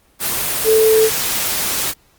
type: tone in noise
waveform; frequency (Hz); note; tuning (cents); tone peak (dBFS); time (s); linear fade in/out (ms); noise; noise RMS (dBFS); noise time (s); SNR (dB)
sine; 440; A4; 0; -9; 0.64-1.1; 50; white; -19; 0.19-1.94; +7
effects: pink hiss -55 dBFS RMS until 2.18 s + Opus 24 kbps